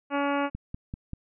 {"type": "harmonic tone", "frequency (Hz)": 283.1, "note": "C#4", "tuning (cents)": 37, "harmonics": [1, 2, 3, 4, 5, 6, 7, 8, 9, 10], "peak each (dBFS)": [-28, -30, -31, -33, -35, -41, -44, -41, -42, -44], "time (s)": [0.1, 0.5], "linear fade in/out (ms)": 50}
{"type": "click train", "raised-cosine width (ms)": 5, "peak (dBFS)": -22, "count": 4, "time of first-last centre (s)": [0.55, 1.134], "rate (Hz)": 5.14}
{"effects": []}